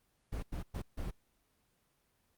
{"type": "noise bursts at uneven times", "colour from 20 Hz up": "brown", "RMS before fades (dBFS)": -38, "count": 4, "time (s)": [[0.32, 0.43], [0.52, 0.63], [0.74, 0.82], [0.97, 1.11]], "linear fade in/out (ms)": 10, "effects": ["pink hiss -75 dBFS RMS until 2.37 s", "Opus 24 kbps"]}